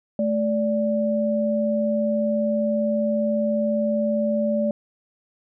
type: tone pair together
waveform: sine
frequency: 217.8 / 583 Hz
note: A3 / D5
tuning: -17 / -13 cents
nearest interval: octave + perfect fourth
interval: 1704 cents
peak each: -22 dBFS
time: 0.19-4.71 s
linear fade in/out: 2 ms
effects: none